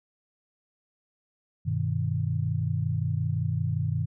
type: chord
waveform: sine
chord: G augmented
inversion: none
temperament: equal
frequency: 98 / 123.47 / 155.56 Hz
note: G2 / B2 / D#3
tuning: 0 / 0 / 0 cents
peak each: -29 dBFS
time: 1.65-4.06 s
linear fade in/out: 20 ms
effects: none